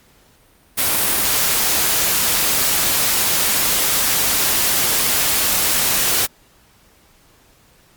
white noise, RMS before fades -17 dBFS, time 0.77-6.27 s, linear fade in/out 20 ms, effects pink hiss -53 dBFS RMS until 7.96 s + Opus 48 kbps

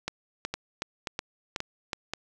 two click trains, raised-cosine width 0.2 ms, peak -13 / -14 dBFS, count 6 / 4, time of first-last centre 0.08-1.932 / 0.54-2.136 s, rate 2.7 / 1.88 Hz, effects none

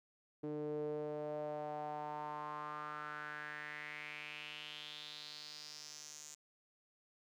sawtooth tone with band-pass filter sweep, 150 Hz, D3, 37 cents sharp, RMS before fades -45 dBFS, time 0.43-6.35 s, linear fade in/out 10 ms, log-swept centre 370 to 7000 Hz, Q 4.6, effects none

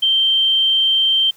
sine tone, 3136 Hz, G7, in tune, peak -12 dBFS, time 0.02-1.31 s, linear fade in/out 10 ms, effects white hiss -51 dBFS RMS until 1.36 s

